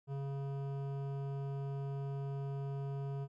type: tone with hard clipping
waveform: triangle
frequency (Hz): 138.5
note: C#3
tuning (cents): -1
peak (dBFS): -39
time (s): 0.07-3.28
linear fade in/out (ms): 50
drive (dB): 17
effects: none